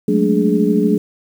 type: tone cluster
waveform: sine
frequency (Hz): 183.3 / 210.2 / 223.1 / 292.4 / 419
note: F#3 / G#3 / A3 / D4 / G#4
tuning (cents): -16 / +21 / +24 / -7 / +15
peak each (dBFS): -18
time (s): 0.08-0.98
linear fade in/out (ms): 5
effects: 7-bit